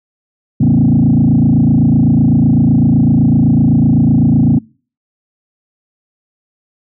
sine tone with frequency modulation, 192.1 Hz, G3, 35 cents flat, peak -5 dBFS, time 0.6-4.59 s, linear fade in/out 10 ms, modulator 27.9 Hz, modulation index 2.9, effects noise-tail reverb RT60 0.4 s tail -26 dB re dry + tanh soft clip ceiling -3 dBFS

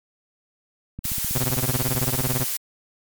click train, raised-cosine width 5 ms, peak -20 dBFS, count 23, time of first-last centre 0.99-2.4 s, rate 15.6 Hz
blue noise, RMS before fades -26 dBFS, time 1.04-2.57 s, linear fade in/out 5 ms
sawtooth tone with tremolo, 128.1 Hz, C3, 36 cents flat, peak -16 dBFS, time 1.35-2.45 s, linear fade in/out 5 ms, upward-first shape sine, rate 18 Hz, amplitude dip 95%
effects MP3 96 kbps

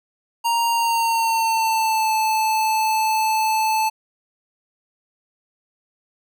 square tone with pitch glide, 932.3 to 874.9 Hz, A#5 to A5, 0 to -10 cents, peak -18 dBFS, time 0.44-3.9 s, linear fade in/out 20 ms, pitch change -110 cents, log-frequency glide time 0.7-2.13 s, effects none

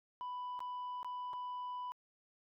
sine tone with dropouts, 992 Hz, B5, 7 cents sharp, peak -37 dBFS, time 0.21-1.92 s, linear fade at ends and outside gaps 0 ms, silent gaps 0.592-0.604 / 1.03-1.046 / 1.332-1.336 s, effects tanh soft clip ceiling -39 dBFS

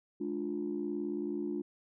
sine chord, D diminished, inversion second, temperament just, 211.4 / 293.7 / 352.4 Hz, Ab3 / D4 / F4, +31 / 0 / +16 cents, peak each -39 / -36 / -36 dBFS, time 0.2-1.62 s, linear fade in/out 10 ms, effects tanh soft clip ceiling -25 dBFS

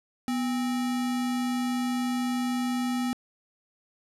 sine tone with sample-and-hold, 246.9 Hz, B3, in tune, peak -25 dBFS, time 0.28-3.13 s, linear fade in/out 0 ms, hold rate 1050 Hz, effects low-pass 12000 Hz 12 dB/octave

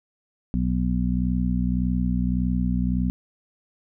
harmonic tone, 61.74 Hz, B1, in tune, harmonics 1 / 2 / 3 / 4, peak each -25 / -30 / -24 / -27 dBFS, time 0.54-3.1 s, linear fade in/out 0 ms, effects none

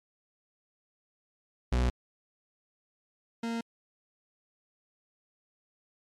40% pulse tone pair in turn, 61.74 / 230.8 Hz, B1 / A#3, 0 / -17 cents, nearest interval octave + major seventh, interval 2283 cents, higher second, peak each -23 / -30 dBFS, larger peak first, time 1.72-1.9 / 3.43-3.61 s, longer neither, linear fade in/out 5 ms, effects low-pass 7000 Hz 12 dB/octave + MP3 96 kbps

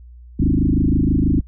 sine tone with frequency modulation, 169.3 Hz, E3, 46 cents sharp, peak -13 dBFS, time 0.39-1.41 s, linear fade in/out 10 ms, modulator 26.2 Hz, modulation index 5.3, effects noise-tail reverb RT60 0.1 s tail -26 dB re dry + added 60 Hz sine -38 dBFS peak until 1.47 s

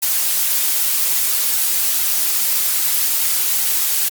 blue noise with flanger, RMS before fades -17 dBFS, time 0.02-4.09 s, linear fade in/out 10 ms, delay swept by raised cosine 1.7 to 6 ms, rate 2.5 Hz, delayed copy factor -0.5, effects Opus 48 kbps

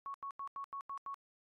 sine tone bursts, 1108.7 Hz, C#6, in tune, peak -40 dBFS, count 7, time 0.06-1.143 s, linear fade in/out 0 ms, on 81 ms, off 86 ms, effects AAC 32 kbps

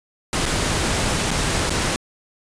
pink noise with dropouts, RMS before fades -21 dBFS, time 0.33-1.96 s, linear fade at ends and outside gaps 1 ms, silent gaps 0.456-0.461 / 1.307-1.313 / 1.696-1.704 s, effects resampled to 22050 Hz

